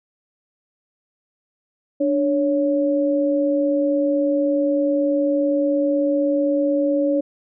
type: tone pair together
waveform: sine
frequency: 293.7 / 558 Hz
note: D4 / C#5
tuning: 0 / +11 cents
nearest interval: major seventh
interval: 1111 cents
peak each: -19 dBFS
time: 2-7.21 s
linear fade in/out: 10 ms
effects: none